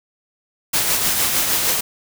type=noise with tremolo; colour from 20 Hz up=white; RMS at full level=-17 dBFS; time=0.73-1.81 s; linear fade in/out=10 ms; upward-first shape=triangle; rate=6.5 Hz; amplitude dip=40%; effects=none